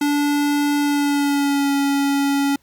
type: tone with pitch glide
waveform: square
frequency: 290 to 280 Hz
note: D4 to C#4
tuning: -22 to +18 cents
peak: -17 dBFS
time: 0.01-2.56 s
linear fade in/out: 5 ms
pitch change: -60 cents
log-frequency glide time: 0.79-1.72 s
effects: pink hiss -60 dBFS RMS until 2.62 s + Opus 48 kbps